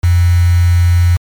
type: tone with quantisation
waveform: sine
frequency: 87.2 Hz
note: F2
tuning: 2 cents flat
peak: -6 dBFS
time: 0.03-1.17 s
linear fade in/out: 10 ms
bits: 4
effects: MP3 96 kbps